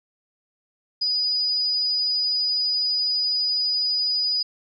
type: tone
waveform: sine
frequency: 4944 Hz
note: D#8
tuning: 12 cents flat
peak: -20 dBFS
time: 1.01-4.43 s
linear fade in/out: 10 ms
effects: none